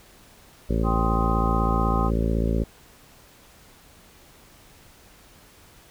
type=harmonic tone; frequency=56 Hz; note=A1; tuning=31 cents sharp; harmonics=1 / 2 / 3 / 4 / 5 / 6 / 7 / 8 / 9 / 10; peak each=-23 / -29 / -29 / -29 / -33 / -35 / -33 / -36 / -37 / -37 dBFS; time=0.69-2.64 s; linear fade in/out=10 ms
type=chord; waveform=sine; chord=C minor; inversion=second; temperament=just; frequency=784.9 / 1046.5 / 1255.8 Hz; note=G5 / C6 / Eb6; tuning=+2 / 0 / +16 cents; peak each=-29 dBFS; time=0.83-2.11 s; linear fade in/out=50 ms
effects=pink hiss -52 dBFS RMS until 5.9 s